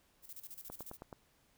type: noise with tremolo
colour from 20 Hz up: violet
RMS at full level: -48 dBFS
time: 0.22-0.98 s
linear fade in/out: 50 ms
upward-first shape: square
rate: 14 Hz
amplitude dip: 80%
type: click train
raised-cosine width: 1 ms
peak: -32 dBFS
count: 5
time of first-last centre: 0.7-1.128 s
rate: 9.35 Hz
effects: pink hiss -71 dBFS RMS until 1.57 s